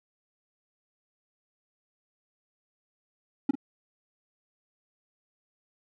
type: tone with echo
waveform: triangle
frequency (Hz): 274.8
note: C#4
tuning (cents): -15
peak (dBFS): -16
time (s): 3.49-3.51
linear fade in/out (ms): 5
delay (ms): 44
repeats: 1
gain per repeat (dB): -13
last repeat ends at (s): 3.554
effects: none